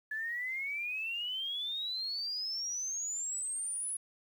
sine exponential sweep, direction up, 1712 to 10430 Hz, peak -34 dBFS, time 0.11-3.97 s, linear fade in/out 5 ms, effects 10-bit

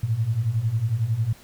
sine beating tone pair, 105.8 / 116.8 Hz, G#2 / A#2, +33 / +4 cents, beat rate 11 Hz, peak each -26 / -22 dBFS, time 0.03-1.33 s, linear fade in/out 5 ms, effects pink hiss -50 dBFS RMS until 1.43 s

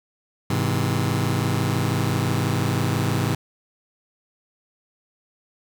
sawtooth chord, Ab augmented, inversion none, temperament just, 103.83 / 129.78 / 162.23 Hz, Ab2 / C3 / E3, 0 / -14 / -27 cents, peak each -20 / -20 / -22 dBFS, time 0.5-3.35 s, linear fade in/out 5 ms, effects 7-bit

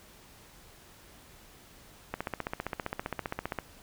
click train, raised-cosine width 0.5 ms, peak -17 dBFS, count 23, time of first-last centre 2.14-3.587 s, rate 15.2 Hz, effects pink hiss -55 dBFS RMS until 3.82 s

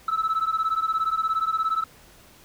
sine beating tone pair, 1300 / 1317 Hz, E6 / E6, -24 / -2 cents, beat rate 17 Hz, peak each -23 dBFS, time 0.08-1.84 s, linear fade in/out 5 ms, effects tanh soft clip ceiling -18 dBFS + pink hiss -52 dBFS RMS until 2.44 s

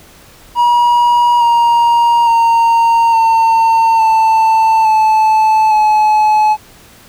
triangle tone with pitch steps, 959 / 940.9 / 923.1 / 905.7 / 888.6 / 871.8 / 855.4 Hz, A#5 / A#5 / A#5 / A5 / A5 / A5 / A5, +49 / +16 / -17 / +50 / +17 / -16 / -49 cents, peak -5 dBFS, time 0.55-6.57 s, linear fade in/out 50 ms, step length 860 ms, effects pink hiss -41 dBFS RMS until 7.08 s

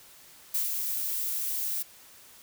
violet noise with ADSR envelope, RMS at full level -27 dBFS, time 0.54-1.83 s, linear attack 7 ms, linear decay 150 ms, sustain -4 dB, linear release 12 ms, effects white hiss -53 dBFS RMS until 2.42 s

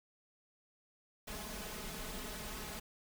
pink noise with comb filter, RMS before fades -44 dBFS, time 1.27-2.8 s, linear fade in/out 10 ms, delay 4.7 ms, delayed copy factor +0.8, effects none

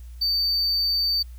triangle tone, 4589 Hz, D8, 41 cents flat, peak -19 dBFS, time 0.21-1.23 s, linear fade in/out 10 ms, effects added 60 Hz sine -37 dBFS peak until 1.38 s + white hiss -59 dBFS RMS until 1.38 s

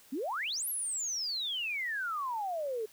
sine exponential two-way sweep, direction up then down, 240 to 11840 to 420.5 Hz, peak -32 dBFS, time 0.12-2.86 s, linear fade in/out 10 ms, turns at 0.68 s, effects white hiss -59 dBFS RMS until 2.92 s

